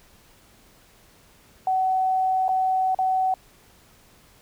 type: tone with dropouts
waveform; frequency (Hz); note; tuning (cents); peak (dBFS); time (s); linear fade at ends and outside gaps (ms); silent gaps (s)
sine; 753; F#5; +30; -19; 1.67-3.34; 2; 2.482-2.49 / 2.947-2.988
effects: pink hiss -55 dBFS RMS until 4.41 s